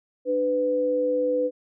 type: tone pair together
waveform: sine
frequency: 297.3 / 500 Hz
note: D4 / B4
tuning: +21 / +21 cents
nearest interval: major sixth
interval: 900 cents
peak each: -29 / -21 dBFS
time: 0.25-1.51 s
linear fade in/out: 50 ms
effects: none